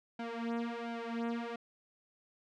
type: tone with flanger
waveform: sawtooth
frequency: 233.1 Hz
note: A#3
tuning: in tune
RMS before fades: -38 dBFS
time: 0.19-1.56 s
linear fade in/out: 5 ms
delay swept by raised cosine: 1.3 to 4.2 ms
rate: 1.4 Hz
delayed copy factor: +0.9
effects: low-pass 3000 Hz 12 dB/octave